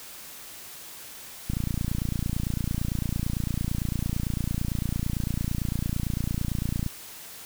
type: click train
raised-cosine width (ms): 5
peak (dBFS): -15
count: 156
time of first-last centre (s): 1.5-6.863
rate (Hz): 28.9
effects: white hiss -43 dBFS RMS until 7.45 s